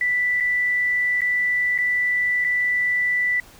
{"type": "tone with dropouts", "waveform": "sine", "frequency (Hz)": 1975.5, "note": "B6", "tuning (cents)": 0, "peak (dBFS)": -18, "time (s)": [0.01, 3.4], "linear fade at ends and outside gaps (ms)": 2, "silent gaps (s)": [[0.402, 0.406], [1.208, 1.217], [1.779, 1.786], [2.443, 2.447]], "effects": ["pink hiss -48 dBFS RMS until 3.59 s"]}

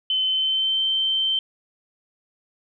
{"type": "tone with pitch glide", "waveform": "sine", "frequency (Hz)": [3057, 3110], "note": ["G7", "G7"], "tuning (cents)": [-44, -14], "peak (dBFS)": -19, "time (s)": [0.1, 1.39], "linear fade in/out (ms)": 2, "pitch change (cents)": 30, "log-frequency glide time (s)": [0.26, 0.82], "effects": []}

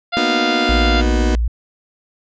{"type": "harmonic tone", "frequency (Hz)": 696, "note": "F5", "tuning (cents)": -6, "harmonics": [1, 2, 3, 4, 5, 6, 7], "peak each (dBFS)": [-21, -22, -26, -27, -25, -30, -31], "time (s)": [0.12, 1.02], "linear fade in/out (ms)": 20}
{"type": "chord", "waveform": "35% pulse", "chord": "B major seventh", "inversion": "third", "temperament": "just", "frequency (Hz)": [231.5, 246.9, 308.7, 370.4], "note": ["A#3", "B3", "D#4", "F#4"], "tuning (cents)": [-12, 0, -14, 2], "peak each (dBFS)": [-25, -20, -20, -22], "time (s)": [0.17, 1.35], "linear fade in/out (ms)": 0}
{"type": "tone", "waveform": "sine", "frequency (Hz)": 57.7, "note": "A#1", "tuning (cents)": -17, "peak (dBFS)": -14, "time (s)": [0.69, 1.48], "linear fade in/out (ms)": 5}
{"effects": ["resampled to 16000 Hz"]}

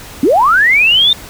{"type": "linear sweep", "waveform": "sine", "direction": "up", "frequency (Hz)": [235.4, 3659], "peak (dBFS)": -6, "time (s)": [0.23, 1.13], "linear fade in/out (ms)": 2, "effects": ["pink hiss -32 dBFS RMS until 1.29 s"]}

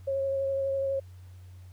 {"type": "tone with vibrato", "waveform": "sine", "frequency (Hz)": 544, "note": "C#5", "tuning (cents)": -33, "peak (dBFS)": -26, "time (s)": [0.07, 1], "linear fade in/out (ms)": 10, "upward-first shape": "sine", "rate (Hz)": 12, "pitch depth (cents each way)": 14, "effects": ["added 91 Hz sine -45 dBFS peak until 1.72 s", "pink hiss -64 dBFS RMS until 1.72 s"]}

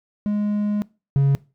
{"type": "tone pair in turn", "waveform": "triangle", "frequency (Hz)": [207.7, 138.62], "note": ["G#3", "C#3"], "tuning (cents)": [0, 0], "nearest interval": "perfect fifth", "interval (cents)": 700, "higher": "first", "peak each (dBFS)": [-17, -11], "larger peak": "second", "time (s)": [[0.26, 0.82], [1.16, 1.35]], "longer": "first", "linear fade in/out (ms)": 0, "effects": ["noise-tail reverb RT60 0.3 s tail -22 dB re dry", "tanh soft clip ceiling -7 dBFS"]}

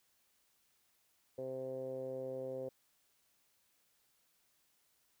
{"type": "tone with low-pass filter", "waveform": "10% pulse", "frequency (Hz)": 130.81, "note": "C3", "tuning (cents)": 0, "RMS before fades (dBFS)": -42, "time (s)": [1.38, 2.69], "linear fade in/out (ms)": 5, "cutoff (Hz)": 500, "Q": 6.5, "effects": ["white hiss -75 dBFS RMS until 5.2 s"]}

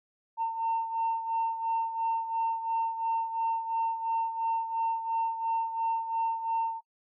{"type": "beating tone pair", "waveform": "sine", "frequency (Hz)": [907, 909.9], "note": ["A#5", "A#5"], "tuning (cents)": [-48, -42], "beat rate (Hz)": 2.9, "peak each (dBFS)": [-27, -33], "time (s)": [0.37, 6.81], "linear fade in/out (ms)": 50, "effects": ["noise-tail reverb RT60 0.1 s tail -24 dB re dry", "tanh soft clip ceiling -22 dBFS"]}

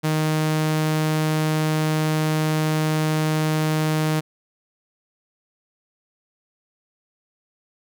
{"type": "tone", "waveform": "sawtooth", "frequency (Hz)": 155.56, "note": "D#3", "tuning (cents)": 0, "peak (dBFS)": -15, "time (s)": [0.03, 4.21], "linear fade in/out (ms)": 20, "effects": []}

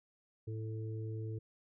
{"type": "harmonic tone", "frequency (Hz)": 110, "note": "A2", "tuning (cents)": 0, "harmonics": [1, 3, 4], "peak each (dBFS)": [-38, -49, -48], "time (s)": [0.47, 1.39], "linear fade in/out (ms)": 10, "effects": []}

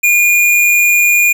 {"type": "tone", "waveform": "square", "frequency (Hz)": 2427, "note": "D#7", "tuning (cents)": -44, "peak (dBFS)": -8, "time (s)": [0.03, 1.33], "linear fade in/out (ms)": 10, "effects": ["8-bit"]}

